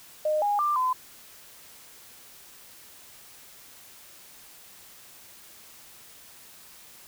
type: tone with pitch steps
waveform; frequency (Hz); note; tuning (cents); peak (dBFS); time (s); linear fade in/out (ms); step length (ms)
sine; 613 / 821 / 1187 / 1019; D#5 / G#5 / D6 / C6; -26 / -20 / +18 / -46; -22; 0.25-0.93; 5; 170
effects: white hiss -50 dBFS RMS until 7.07 s